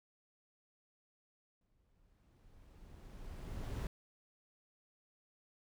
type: noise with exponential growth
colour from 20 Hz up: brown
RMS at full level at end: -38 dBFS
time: 1.61-3.87 s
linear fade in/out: 2 ms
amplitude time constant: 490 ms
effects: none